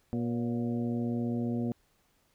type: harmonic tone with a mistuned harmonic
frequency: 119.2 Hz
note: A#2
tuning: 39 cents sharp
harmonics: 1 / 2 / 3 / 4 / 5 / 6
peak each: -35 / -30 / -40 / -42 / -45 / -48 dBFS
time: 0.13-1.72 s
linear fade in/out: 0 ms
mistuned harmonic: 5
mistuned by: -72 cents
effects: pink hiss -70 dBFS RMS until 2.34 s